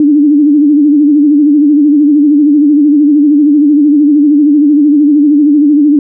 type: tone with vibrato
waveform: sine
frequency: 293.7 Hz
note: D4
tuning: in tune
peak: -3 dBFS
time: 0-5.99 s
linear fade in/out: 2 ms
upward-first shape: sine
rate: 13 Hz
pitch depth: 78 cents each way
effects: none

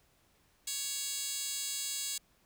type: tone with high-pass filter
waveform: 10% pulse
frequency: 558 Hz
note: C#5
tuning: 11 cents sharp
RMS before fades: -37 dBFS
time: 0.67-2.18 s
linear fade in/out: 5 ms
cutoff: 5500 Hz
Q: 3.8
effects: pink hiss -69 dBFS RMS until 2.45 s

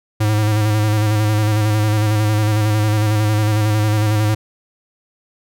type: tone with vibrato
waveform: square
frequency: 106.6 Hz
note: G#2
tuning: 46 cents sharp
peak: -14 dBFS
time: 0.2-4.35 s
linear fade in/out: 10 ms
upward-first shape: square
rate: 11 Hz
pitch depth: 29 cents each way
effects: none

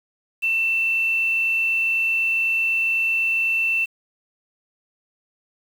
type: tone with quantisation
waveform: sine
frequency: 2678 Hz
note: E7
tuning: 27 cents sharp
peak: -18 dBFS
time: 0.42-3.86 s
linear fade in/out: 20 ms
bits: 7
effects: none

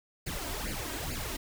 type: noise with flanger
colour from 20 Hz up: pink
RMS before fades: -36 dBFS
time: 0.26-1.37 s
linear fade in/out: 10 ms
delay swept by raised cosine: 0.42 to 3.22 ms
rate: 2.3 Hz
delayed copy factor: +0.85
effects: none

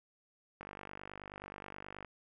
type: click train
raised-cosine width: 0.5 ms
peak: -30 dBFS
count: 72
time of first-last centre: 0.61-2.047 s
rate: 49.4 Hz
effects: none

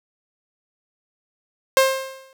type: tone with exponential decay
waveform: sawtooth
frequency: 531 Hz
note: C5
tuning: 25 cents sharp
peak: -7 dBFS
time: 1.77-2.33 s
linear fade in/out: 1 ms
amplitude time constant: 120 ms
effects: none

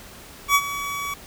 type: tone with ADSR envelope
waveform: 25% pulse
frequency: 1135 Hz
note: C#6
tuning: 41 cents sharp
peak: -9 dBFS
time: 0.48-1.14 s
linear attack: 69 ms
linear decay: 55 ms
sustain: -14 dB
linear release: 4 ms
effects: pink hiss -43 dBFS RMS until 1.26 s

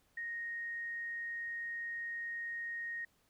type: tone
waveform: sine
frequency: 1864.7 Hz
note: A#6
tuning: in tune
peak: -38 dBFS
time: 0.17-3.05 s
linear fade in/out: 5 ms
effects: pink hiss -73 dBFS RMS until 3.29 s

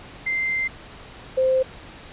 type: tone pair in turn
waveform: sine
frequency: 2085 / 521.2 Hz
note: C7 / C5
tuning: -7 / -7 cents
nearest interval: 2 octaves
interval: 2400 cents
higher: first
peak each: -21 / -16 dBFS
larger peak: second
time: 0.26-0.68 / 1.37-1.63 s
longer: first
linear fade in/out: 10 ms
effects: pink hiss -42 dBFS RMS until 2.12 s + resampled to 8000 Hz

